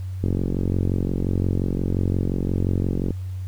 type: click train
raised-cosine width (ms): 3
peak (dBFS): -10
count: 132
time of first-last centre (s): 0.24-3.107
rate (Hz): 45.7
effects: added 93 Hz sine -27 dBFS peak until 3.47 s + pink hiss -54 dBFS RMS until 3.47 s